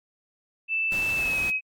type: tone with pitch glide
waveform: sine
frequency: 2644 to 2542 Hz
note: E7 to D#7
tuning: +5 to +36 cents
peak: -23 dBFS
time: 0.68-1.61 s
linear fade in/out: 50 ms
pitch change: -69 cents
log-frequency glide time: 1.16-1.38 s
type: noise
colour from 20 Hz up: pink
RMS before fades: -37 dBFS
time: 0.92-1.5 s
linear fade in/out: 0 ms
effects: AAC 64 kbps